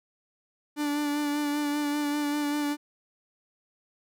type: tone with vibrato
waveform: 45% pulse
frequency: 293 Hz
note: D4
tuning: 4 cents flat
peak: -26 dBFS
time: 0.76-2.77 s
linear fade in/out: 50 ms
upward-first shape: sine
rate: 5.1 Hz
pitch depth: 22 cents each way
effects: none